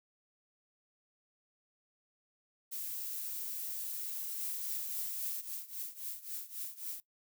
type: noise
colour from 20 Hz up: violet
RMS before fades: -40 dBFS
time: 2.71-5.42 s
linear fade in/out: 20 ms
type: noise with tremolo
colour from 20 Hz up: violet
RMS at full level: -39 dBFS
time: 4.39-7 s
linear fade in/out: 0 ms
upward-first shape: triangle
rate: 3.7 Hz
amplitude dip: 90%
effects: noise-tail reverb RT60 0.1 s tail -18 dB re dry